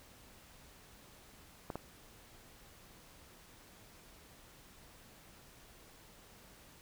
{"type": "clicks", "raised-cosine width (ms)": 1, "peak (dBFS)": -25, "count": 2, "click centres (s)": [1.702, 1.756], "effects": ["pink hiss -59 dBFS RMS until 6.81 s"]}